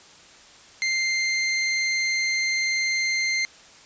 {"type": "tone", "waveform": "sawtooth", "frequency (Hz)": 2093, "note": "C7", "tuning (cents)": 0, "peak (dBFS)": -18, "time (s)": [0.82, 3.45], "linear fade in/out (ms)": 0, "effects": ["white hiss -49 dBFS RMS until 3.85 s", "resampled to 16000 Hz"]}